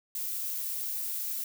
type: noise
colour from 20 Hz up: violet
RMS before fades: -34 dBFS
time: 0.15-1.44 s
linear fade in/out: 2 ms
effects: none